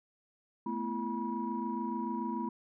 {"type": "tone cluster", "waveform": "sine", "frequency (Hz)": [219.8, 246.7, 335.3, 968], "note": ["A3", "B3", "E4", "B5"], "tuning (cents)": [-2, -2, 30, -35], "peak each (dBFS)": [-37, -38, -39, -37], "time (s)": [0.66, 2.49], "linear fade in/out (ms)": 5, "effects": ["tanh soft clip ceiling -22 dBFS"]}